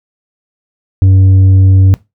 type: tone with tanh clipping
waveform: sine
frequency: 95.4 Hz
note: G2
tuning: 47 cents flat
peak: -4 dBFS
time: 1.02-1.94 s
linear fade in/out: 0 ms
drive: 5 dB
effects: noise-tail reverb RT60 0.2 s tail -19 dB re dry